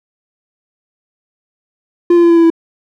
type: tone with pitch steps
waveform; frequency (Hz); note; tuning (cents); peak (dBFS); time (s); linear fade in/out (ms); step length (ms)
triangle; 347.1 / 343.7 / 340.3 / 337 / 333.7 / 330.5; F4 / F4 / F4 / E4 / E4 / E4; -11 / -28 / -45 / +38 / +21 / +5; -3; 2.1-2.502; 5; 67
effects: none